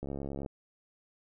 click train, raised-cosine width 2 ms, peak -25 dBFS, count 31, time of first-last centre 0.03-0.462 s, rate 69.5 Hz, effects none

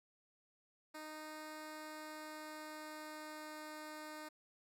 10% pulse tone with pitch glide, 308.7 to 306.7 Hz, D#4 to D#4, -14 to -25 cents, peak -39 dBFS, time 0.94-4.29 s, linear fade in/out 10 ms, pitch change -11 cents, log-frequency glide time 1.59-3.61 s, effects none

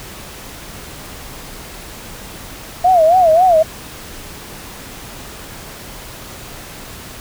sine tone with vibrato, 687 Hz, F5, 29 cents flat, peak -7 dBFS, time 2.84-3.63 s, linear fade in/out 10 ms, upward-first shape sine, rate 3.7 Hz, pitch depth 160 cents each way, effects pink hiss -33 dBFS RMS until 7.2 s

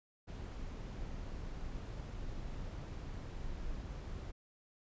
brown noise, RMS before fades -43 dBFS, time 0.27-4.32 s, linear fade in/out 20 ms, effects resampled to 16000 Hz

